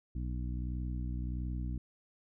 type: harmonic tone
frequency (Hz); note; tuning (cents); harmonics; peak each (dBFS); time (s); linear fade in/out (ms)
61.5; B1; -7; 1 / 2 / 3 / 4 / 5; -35 / -41 / -45 / -47 / -49; 0.15-1.78; 5
effects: none